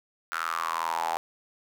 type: tone with high-pass filter sweep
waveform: square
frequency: 41.25 Hz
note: E1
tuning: 2 cents sharp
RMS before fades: -30 dBFS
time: 0.32-1.17 s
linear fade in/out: 0 ms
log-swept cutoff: 1400 to 790 Hz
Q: 7.4
effects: none